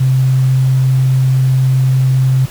sine tone, 130.81 Hz, C3, in tune, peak -8 dBFS, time 0-2.46 s, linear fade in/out 10 ms, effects pink hiss -33 dBFS RMS until 2.5 s

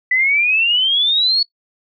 sine exponential sweep, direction up, 1977 to 4435 Hz, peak -12 dBFS, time 0.11-1.43 s, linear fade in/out 5 ms, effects noise-tail reverb RT60 0.1 s tail -21 dB re dry

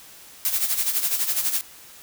blue noise with tremolo, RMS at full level -21 dBFS, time 0.45-1.61 s, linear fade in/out 0 ms, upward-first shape sine, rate 12 Hz, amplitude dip 65%, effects white hiss -46 dBFS RMS until 2.02 s

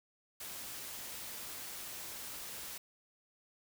white noise, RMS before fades -45 dBFS, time 0.4-2.78 s, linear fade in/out 5 ms, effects none

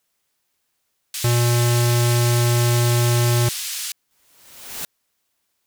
white band-pass noise, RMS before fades -28 dBFS, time 1.14-3.92 s, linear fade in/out 2 ms, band 2500 to 10000 Hz, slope 12 dB/octave
square tone, 119.7 Hz, A#2, 46 cents sharp, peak -16 dBFS, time 1.24-3.49 s, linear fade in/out 5 ms
white noise with exponential growth, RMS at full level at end -27 dBFS, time 4.11-4.85 s, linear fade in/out 0 ms, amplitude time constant 160 ms
effects white hiss -72 dBFS RMS until 5.66 s

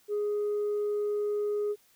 sine tone, 415.3 Hz, G#4, in tune, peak -25 dBFS, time 0.08-1.76 s, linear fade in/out 50 ms, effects tanh soft clip ceiling -25 dBFS + white hiss -64 dBFS RMS until 1.95 s

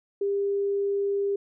sine tone, 400 Hz, G4, 35 cents sharp, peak -23 dBFS, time 0.21-1.36 s, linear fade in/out 5 ms, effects none

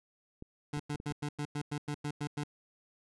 clicks, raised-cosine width 3 ms, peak -31 dBFS, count 5, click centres 0.424 / 0.773 / 0.947 / 1.001 / 1.111 s
25% pulse tone bursts, 146.83 Hz, D3, in tune, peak -30 dBFS, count 11, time 0.73-2.437 s, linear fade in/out 5 ms, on 67 ms, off 97 ms
effects resampled to 24000 Hz

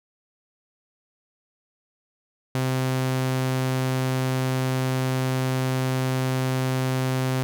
sawtooth tone, 130 Hz, C3, 11 cents flat, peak -18 dBFS, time 2.55-7.43 s, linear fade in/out 0 ms, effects none

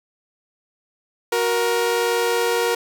sawtooth tone pair together, 368.6 / 470 Hz, F#4 / A#4, -7 / +14 cents, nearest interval major third, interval 421 cents, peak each -21 / -15 dBFS, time 1.32-2.75 s, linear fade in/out 5 ms, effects none

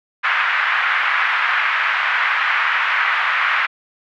pink band-pass noise, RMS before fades -18 dBFS, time 0.23-3.67 s, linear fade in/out 20 ms, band 1200 to 2300 Hz, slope 24 dB/octave, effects none

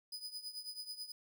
40% pulse tone with tremolo, 4978 Hz, D#8, in tune, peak -39 dBFS, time 0.12-1.12 s, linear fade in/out 5 ms, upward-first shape triangle, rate 9.2 Hz, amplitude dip 85%, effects 13-bit

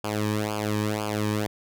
sawtooth tone with flanger, 105.9 Hz, G#2, 34 cents sharp, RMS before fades -27 dBFS, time 0.04-1.47 s, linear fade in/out 5 ms, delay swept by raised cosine 0.51 to 1.47 ms, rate 2 Hz, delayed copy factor -0.95, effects none

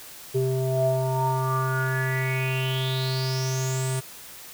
square tone with low-pass filter sweep, 130.81 Hz, C3, in tune, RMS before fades -25 dBFS, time 0.34-4.01 s, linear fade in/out 20 ms, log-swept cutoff 430 to 9100 Hz, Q 8.9, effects white hiss -43 dBFS RMS until 4.53 s

